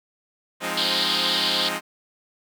5% pulse chord, F minor seventh, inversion none, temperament equal with one note detuned, 174.61 / 207.7 / 263.4 / 311.1 Hz, F3 / Ab3 / C4 / Eb4, 0 / 0 / +12 / 0 cents, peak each -20 dBFS, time 0.6-1.81 s, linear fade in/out 50 ms
white band-pass noise, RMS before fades -24 dBFS, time 0.77-1.69 s, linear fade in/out 5 ms, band 2900 to 4800 Hz, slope 96 dB/octave
effects none

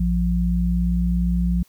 sine tone pair together, 58.78 / 176 Hz, A#1 / F3, +15 / +14 cents, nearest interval octave + perfect fifth, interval 1899 cents, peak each -20 dBFS, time 0-1.63 s, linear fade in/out 5 ms, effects white hiss -58 dBFS RMS until 1.68 s

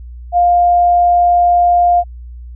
sine tone, 703 Hz, F5, 11 cents sharp, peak -7 dBFS, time 0.32-2.04 s, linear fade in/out 50 ms, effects added 60 Hz sine -28 dBFS peak until 2.55 s

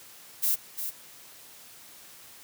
violet noise with echo, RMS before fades -25 dBFS, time 0.42-0.56 s, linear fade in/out 20 ms, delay 350 ms, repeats 1, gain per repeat -8 dB, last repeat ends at 0.91 s, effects white hiss -50 dBFS RMS until 2.43 s + high-pass 80 Hz 12 dB/octave

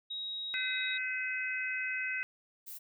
sine tone, 3801 Hz, A#7, 33 cents sharp, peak -36 dBFS, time 0.1-0.98 s, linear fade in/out 10 ms
harmonic tone, 510 Hz, C5, 44 cents flat, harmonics 3 / 4 / 5, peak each -37 / -37 / -37 dBFS, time 0.54-2.23 s, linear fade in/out 0 ms
violet noise, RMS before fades -45 dBFS, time 2.66-2.79 s, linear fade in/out 20 ms
effects none

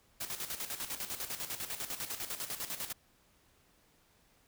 white noise with tremolo, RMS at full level -38 dBFS, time 0.2-2.93 s, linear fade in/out 10 ms, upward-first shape square, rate 10 Hz, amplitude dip 65%, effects pink hiss -68 dBFS RMS until 4.47 s

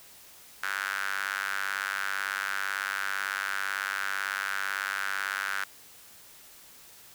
sawtooth tone with high-pass filter, 98 Hz, G2, in tune, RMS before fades -32 dBFS, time 0.63-5.64 s, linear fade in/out 5 ms, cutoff 1500 Hz, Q 5.4, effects white hiss -52 dBFS RMS until 7.14 s

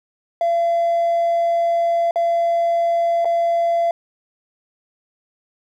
triangle tone with dropouts, 680 Hz, F5, 46 cents flat, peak -12 dBFS, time 0.41-3.91 s, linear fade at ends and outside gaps 2 ms, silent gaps 2.11-2.158 / 3.247-3.254 s, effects tanh soft clip ceiling -11 dBFS

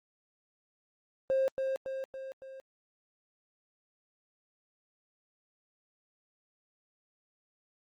triangle tone with echo, 532 Hz, C5, 29 cents sharp, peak -22 dBFS, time 1.3-1.48 s, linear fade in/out 0 ms, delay 280 ms, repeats 4, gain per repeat -5 dB, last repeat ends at 2.6 s, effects tanh soft clip ceiling -21 dBFS + Opus 24 kbps

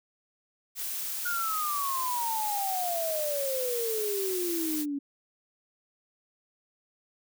blue noise, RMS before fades -34 dBFS, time 0.75-4.86 s, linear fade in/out 50 ms
sine exponential sweep, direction down, 1450 to 277.2 Hz, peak -29 dBFS, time 1.25-4.99 s, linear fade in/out 10 ms
effects none

